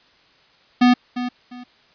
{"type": "tone with echo", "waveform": "square", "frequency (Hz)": 246.9, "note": "B3", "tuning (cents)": 0, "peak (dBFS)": -11, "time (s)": [0.81, 0.94], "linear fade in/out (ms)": 10, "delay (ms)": 350, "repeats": 2, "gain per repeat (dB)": -12, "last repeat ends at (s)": 1.64, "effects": ["white hiss -55 dBFS RMS until 1.94 s", "resampled to 11025 Hz"]}